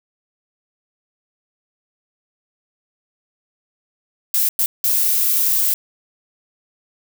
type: noise bursts at uneven times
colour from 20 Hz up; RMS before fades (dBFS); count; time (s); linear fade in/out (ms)
violet; -17; 3; 4.34-4.49 / 4.59-4.66 / 4.84-5.74; 2
effects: none